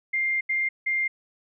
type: tone bursts at uneven times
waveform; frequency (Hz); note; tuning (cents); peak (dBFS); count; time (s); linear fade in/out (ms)
sine; 2107; C7; +12; -22; 3; 0.13-0.41 / 0.49-0.69 / 0.86-1.08; 10
effects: none